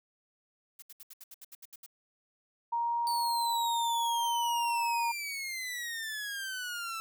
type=noise bursts; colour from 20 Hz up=blue; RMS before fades=-48 dBFS; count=11; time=0.79-1.863 s; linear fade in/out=5 ms; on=33 ms; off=71 ms
type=tone with vibrato; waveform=sine; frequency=936 Hz; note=A#5; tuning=7 cents sharp; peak=-28 dBFS; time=2.72-5.12 s; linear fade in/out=10 ms; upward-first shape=sine; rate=0.68 Hz; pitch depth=10 cents each way
type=exponential sweep; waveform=sawtooth; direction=down; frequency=4571 to 1318.5 Hz; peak=-32 dBFS; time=3.07-7 s; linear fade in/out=0 ms
effects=none